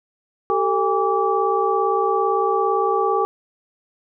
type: tone cluster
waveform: sine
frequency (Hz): 388 / 445.7 / 809 / 1156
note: G4 / A4 / G#5 / D6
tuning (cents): -18 / +22 / -46 / -28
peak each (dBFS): -22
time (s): 0.5-3.25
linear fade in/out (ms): 0
effects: none